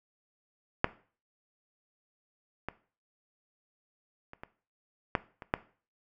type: clicks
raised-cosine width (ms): 0.5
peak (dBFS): -7 / -19 / -30 / -26 / -10 / -27 / -10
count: 7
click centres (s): 0.844 / 2.686 / 4.334 / 4.435 / 5.152 / 5.422 / 5.539
effects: noise-tail reverb RT60 0.4 s tail -17 dB re dry